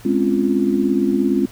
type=chord; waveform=sine; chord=Db major seventh; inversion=second; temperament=just; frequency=207.9 / 259.9 / 277.2 / 346.5 Hz; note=Ab3 / C4 / Db4 / F4; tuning=+2 / -11 / 0 / -14 cents; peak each=-20 dBFS; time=0.05-1.46 s; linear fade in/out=5 ms; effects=added 114 Hz sine -43 dBFS peak until 1.51 s + pink hiss -44 dBFS RMS until 1.51 s